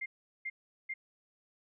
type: tone bursts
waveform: sine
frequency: 2108 Hz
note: C7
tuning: 12 cents sharp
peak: -35 dBFS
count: 3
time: 0.01-0.94 s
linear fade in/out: 10 ms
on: 50 ms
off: 390 ms
effects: none